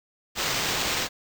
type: noise with sample-and-hold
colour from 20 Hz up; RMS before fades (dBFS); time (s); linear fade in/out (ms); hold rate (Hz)
white; -27; 0.35-1.09; 50; 11025
effects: none